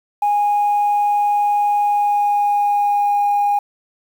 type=tone with pitch glide; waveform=sine; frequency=824 to 817.4 Hz; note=G#5 to G#5; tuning=-14 to -28 cents; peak=-12 dBFS; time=0.22-3.59 s; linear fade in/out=5 ms; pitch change=-14 cents; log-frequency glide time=1.78-3.21 s; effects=tanh soft clip ceiling -10 dBFS + 7-bit